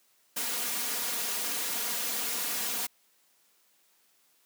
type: noise with comb filter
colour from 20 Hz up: white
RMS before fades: -32 dBFS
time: 0.36-2.87 s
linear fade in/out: 10 ms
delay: 4.2 ms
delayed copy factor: +0.65
effects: white hiss -67 dBFS RMS until 4.45 s + high-pass 200 Hz 12 dB/octave